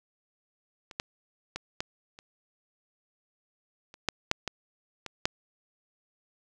clicks, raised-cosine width 0.2 ms, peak -27 / -13 / -17 / -14 / -30 / -30 / -8 / -6 / -14 / -20 / -7 dBFS, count 11, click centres 0.912 / 0.999 / 1.56 / 1.805 / 2.189 / 3.941 / 4.087 / 4.314 / 4.477 / 5.063 / 5.255 s, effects none

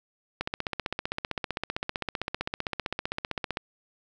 click train, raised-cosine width 0.3 ms, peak -13 dBFS, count 50, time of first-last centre 0.41-3.571 s, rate 15.5 Hz, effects none

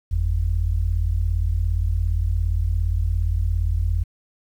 sine tone pair together, 47.76 / 85.1 Hz, G1 / F2, -44 / -44 cents, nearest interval minor seventh, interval 1000 cents, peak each -21 dBFS, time 0.11-4.04 s, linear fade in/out 10 ms, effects 9-bit

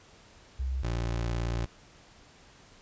sine / 25% pulse tone pair in turn, 65.1 / 58.04 Hz, C2 / A#1, -8 / -7 cents, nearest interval major second, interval 199 cents, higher first, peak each -28 / -25 dBFS, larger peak second, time 0.59-0.83 / 0.83-1.66 s, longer second, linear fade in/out 10 ms, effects pink hiss -56 dBFS RMS until 2.81 s + resampled to 16000 Hz

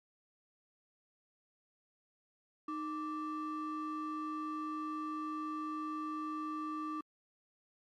triangle ring-modulated tone, 740 Hz, F#5, in tune, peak -31 dBFS, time 2.68-7.01 s, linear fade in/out 5 ms, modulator 431 Hz, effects tanh soft clip ceiling -28 dBFS + MP3 64 kbps

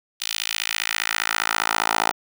10% pulse tone with high-pass filter sweep, 55 Hz, A1, in tune, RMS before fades -24 dBFS, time 0.2-2.12 s, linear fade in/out 20 ms, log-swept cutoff 3500 to 810 Hz, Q 1.5, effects none

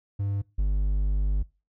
triangle tone pair in turn, 100 / 50 Hz, G2 / G1, +35 / +35 cents, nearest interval octave, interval 1200 cents, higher first, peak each -23 / -19 dBFS, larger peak second, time 0.19-0.42 / 0.58-1.43 s, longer second, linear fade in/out 10 ms, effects noise-tail reverb RT60 0.3 s tail -22 dB re dry

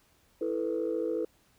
sine chord, E suspended fourth, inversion none, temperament equal, 329.6 / 440 / 493.9 Hz, E4 / A4 / B4, 0 / 0 / 0 cents, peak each -32 dBFS, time 0.41-1.25 s, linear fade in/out 5 ms, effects tanh soft clip ceiling -21 dBFS + pink hiss -66 dBFS RMS until 1.58 s

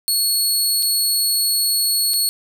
20% pulse tone with dropouts, 4362 Hz, C#8, 29 cents flat, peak -10 dBFS, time 0.08-2.29 s, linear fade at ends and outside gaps 0 ms, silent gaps 0.825-0.829 / 2.135-2.139 s, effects none

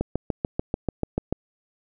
click train, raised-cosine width 2 ms, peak -10 dBFS, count 10, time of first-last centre 0.01-1.326 s, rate 6.84 Hz, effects none

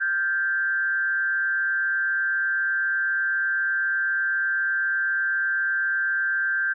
sine tone with frequency modulation, 1568 Hz, G6, in tune, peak -21 dBFS, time 0-6.74 s, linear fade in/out 20 ms, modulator 156 Hz, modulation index 0.54, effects none

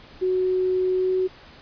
sine tone with pitch glide, 370 to 372.4 Hz, F#4 to F#4, 0 to +11 cents, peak -19 dBFS, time 0.21-1.28 s, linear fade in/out 20 ms, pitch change +11 cents, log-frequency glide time 0.95-1.12 s, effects pink hiss -47 dBFS RMS until 1.61 s + resampled to 11025 Hz

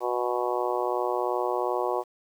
harmonic tone, 122.7 Hz, B2, 11 cents flat, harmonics 3 / 4 / 5 / 6 / 7 / 8 / 9, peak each -30 / -31 / -32 / -33 / -33 / -34 / -35 dBFS, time 0-2.04 s, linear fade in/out 50 ms, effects 9-bit

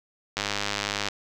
click train, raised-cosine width 0.2 ms, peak -9 dBFS, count 74, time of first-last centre 0.37-1.086 s, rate 102 Hz, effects none

